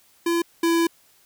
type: tone pair in turn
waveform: square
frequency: 339.2 / 334.3 Hz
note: E4 / E4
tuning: +50 / +24 cents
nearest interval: unison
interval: 26 cents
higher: first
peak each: -20 / -18 dBFS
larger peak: second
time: 0.26-0.42 / 0.63-0.87 s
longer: second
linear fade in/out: 5 ms
effects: white hiss -58 dBFS RMS until 1.25 s